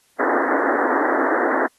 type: band-pass noise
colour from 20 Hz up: pink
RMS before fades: -20 dBFS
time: 0.19-1.67 s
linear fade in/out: 10 ms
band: 260 to 1900 Hz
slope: 96 dB/octave
effects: white hiss -60 dBFS RMS until 1.78 s + AAC 32 kbps